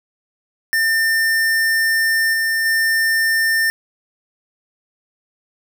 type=tone with level steps; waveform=square; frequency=1800 Hz; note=A6; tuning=39 cents sharp; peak=-15 / -17 / -15 dBFS; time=0.73-3.7 s; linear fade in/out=0 ms; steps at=2.33 / 2.65 s; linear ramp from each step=10 ms; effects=none